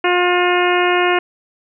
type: harmonic tone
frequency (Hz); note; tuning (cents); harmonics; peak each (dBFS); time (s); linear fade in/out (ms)
356.5; F4; +36; 1 / 2 / 3 / 4 / 5 / 6 / 7 / 8; -16 / -19 / -21 / -22 / -23 / -24 / -24 / -25; 0.04-1.19; 5
effects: none